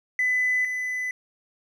triangle tone pair in turn, 2004 / 2004 Hz, B6 / B6, +25 / +25 cents, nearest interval unison, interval 0 cents, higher neither, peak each -17 / -24 dBFS, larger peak first, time 0.19-0.65 / 0.65-1.11 s, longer neither, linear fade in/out 2 ms, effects tanh soft clip ceiling -17 dBFS

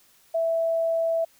sine tone, 659.3 Hz, E5, in tune, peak -21 dBFS, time 0.34-1.25 s, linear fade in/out 10 ms, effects white hiss -59 dBFS RMS until 1.39 s

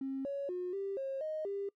triangle tone with pitch steps, 268.9 / 559 / 360.2 / 393.5 / 539 / 622 / 398.6 Hz, C4 / C#5 / F#4 / G4 / C#5 / D#5 / G4, +47 / +14 / -46 / +7 / -49 / -1 / +29 cents, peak -31 dBFS, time 0.01-1.69 s, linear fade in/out 5 ms, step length 240 ms, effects noise-tail reverb RT60 0.1 s tail -26 dB re dry + tanh soft clip ceiling -33 dBFS

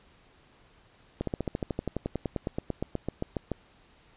slowing click train, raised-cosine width 2 ms, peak -16 dBFS, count 24, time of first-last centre 1.21-3.517 s, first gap 63 ms, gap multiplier 1.04, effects pink hiss -60 dBFS RMS until 4.16 s + resampled to 8000 Hz

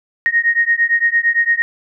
sine beating tone pair, 1861 / 1869.8 Hz, A#6 / A#6, -3 / +5 cents, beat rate 8.8 Hz, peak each -15 dBFS, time 0.26-1.62 s, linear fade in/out 0 ms, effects none

